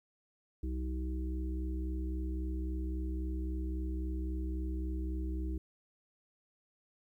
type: harmonic tone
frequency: 63.7 Hz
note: C2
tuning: 46 cents flat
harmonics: 1 / 3 / 5 / 6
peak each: -34 / -47 / -42 / -50 dBFS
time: 0.63-5.58 s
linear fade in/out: 5 ms
effects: 12-bit